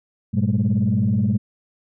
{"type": "tone cluster", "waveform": "sine", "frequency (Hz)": [102.6, 120.3, 195.6, 214], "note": ["G#2", "B2", "G3", "A3"], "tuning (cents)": [-21, -45, -4, -48], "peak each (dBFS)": -21, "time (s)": [0.33, 1.38], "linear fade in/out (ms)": 20, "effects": ["tanh soft clip ceiling -10 dBFS"]}